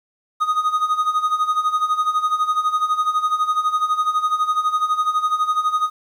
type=tone with tremolo; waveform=triangle; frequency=1244.5 Hz; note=D#6; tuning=in tune; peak=-12 dBFS; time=0.4-5.9 s; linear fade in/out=20 ms; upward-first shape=sine; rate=12 Hz; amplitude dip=75%; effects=9-bit